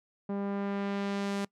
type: tone with low-pass filter sweep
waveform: sawtooth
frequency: 199.6 Hz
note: G3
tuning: 32 cents sharp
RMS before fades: -33 dBFS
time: 0.29-1.45 s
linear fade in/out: 5 ms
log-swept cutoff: 830 to 9700 Hz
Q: 0.7
effects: noise-tail reverb RT60 0.1 s tail -23 dB re dry